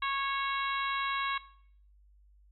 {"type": "harmonic tone", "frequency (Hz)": 550, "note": "C#5", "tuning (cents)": -14, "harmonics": [2, 3, 4, 5, 6, 7], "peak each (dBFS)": [-32, -38, -37, -40, -43, -41], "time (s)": [0.02, 1.38], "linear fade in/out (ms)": 5, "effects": ["noise-tail reverb RT60 0.6 s tail -18 dB re dry", "added 50 Hz sine -58 dBFS peak until 2.51 s"]}